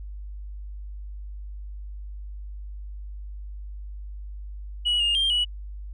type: tone with pitch steps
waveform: sine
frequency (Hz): 2922 / 2833 / 3186 / 2934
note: F#7 / F7 / G7 / F#7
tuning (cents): -22 / +24 / +27 / -15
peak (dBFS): -18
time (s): 4.85-5.45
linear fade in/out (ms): 20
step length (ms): 150
effects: tanh soft clip ceiling -18 dBFS + added 50 Hz sine -34 dBFS peak until 5.93 s